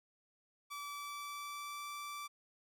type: tone with pitch glide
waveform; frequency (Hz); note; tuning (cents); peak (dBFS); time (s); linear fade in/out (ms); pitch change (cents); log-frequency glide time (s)
sawtooth; 1154 to 1166.1; D6 to D6; -31 to -13; -39; 0.7-2.28; 20; +18; 0.89-1.89
effects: none